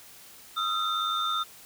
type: tone cluster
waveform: sine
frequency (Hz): 1256 / 1354 / 3606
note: D#6 / E6 / A7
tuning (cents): +16 / +46 / +42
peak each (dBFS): -29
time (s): 0.56-1.44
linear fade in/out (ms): 20
effects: tanh soft clip ceiling -20 dBFS + white hiss -50 dBFS RMS until 1.65 s